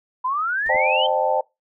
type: exponential sweep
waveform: sine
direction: up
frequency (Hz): 987.8 to 3163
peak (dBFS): -20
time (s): 0.24-1.07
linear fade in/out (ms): 10
type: noise with exponential decay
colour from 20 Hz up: brown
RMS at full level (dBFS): -32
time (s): 0.66-0.73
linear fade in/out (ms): 1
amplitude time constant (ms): 15
type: chord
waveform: sine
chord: A half-diminished seventh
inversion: first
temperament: equal with one note detuned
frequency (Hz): 523.3 / 609.8 / 784 / 880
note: C5 / Eb5 / G5 / A5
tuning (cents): 0 / -35 / 0 / 0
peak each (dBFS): -23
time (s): 0.69-1.41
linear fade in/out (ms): 5
type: clicks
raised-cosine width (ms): 2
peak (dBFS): -26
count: 2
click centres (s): 0.747 / 0.759
effects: noise-tail reverb RT60 0.2 s tail -22 dB re dry